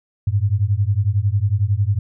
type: beating tone pair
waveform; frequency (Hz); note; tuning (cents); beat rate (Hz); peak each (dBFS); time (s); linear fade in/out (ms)
sine; 96.2 / 107.2; G2 / A2; -32 / -45; 11; -18 / -18; 0.27-1.99; 5
effects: none